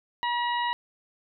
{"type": "harmonic tone", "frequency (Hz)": 960, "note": "B5", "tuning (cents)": -49, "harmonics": [1, 2, 3, 4], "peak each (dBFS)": [-26, -32, -36, -38], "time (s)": [0.23, 0.73], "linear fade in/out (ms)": 0, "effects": []}